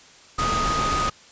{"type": "tone in noise", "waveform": "sine", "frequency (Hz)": 1244.5, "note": "D#6", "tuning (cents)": 0, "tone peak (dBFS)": -22, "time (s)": [0.38, 1.1], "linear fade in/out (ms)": 10, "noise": "pink", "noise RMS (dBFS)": -26, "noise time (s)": [0.38, 1.1], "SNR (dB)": 1, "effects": ["white hiss -49 dBFS RMS until 1.31 s", "resampled to 16000 Hz"]}